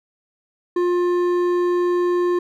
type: tone with hard clipping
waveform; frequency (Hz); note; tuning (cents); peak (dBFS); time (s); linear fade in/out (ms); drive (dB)
sine; 353.7; F4; +22; -18; 0.76-2.39; 5; 8
effects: none